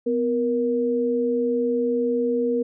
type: tone pair together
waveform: sine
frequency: 250 / 471.9 Hz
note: B3 / A#4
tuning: +21 / +21 cents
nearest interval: major seventh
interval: 1100 cents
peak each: -24 / -21 dBFS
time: 0.06-2.63 s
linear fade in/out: 10 ms
effects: none